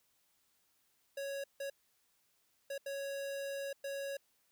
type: tone bursts at uneven times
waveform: square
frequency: 554.4 Hz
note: C#5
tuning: in tune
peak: -39 dBFS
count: 5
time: 1.17-1.44 / 1.6-1.7 / 2.7-2.78 / 2.86-3.73 / 3.84-4.17 s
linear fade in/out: 5 ms
effects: white hiss -75 dBFS RMS until 4.51 s